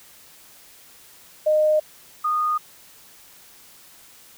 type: tone pair in turn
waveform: sine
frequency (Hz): 614 / 1230.3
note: D#5 / D#6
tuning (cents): -23 / -20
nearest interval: octave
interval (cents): 1203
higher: second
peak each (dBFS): -15 / -19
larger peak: first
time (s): 1.46-1.8 / 2.24-2.58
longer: neither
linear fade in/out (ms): 10
effects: white hiss -49 dBFS RMS until 4.37 s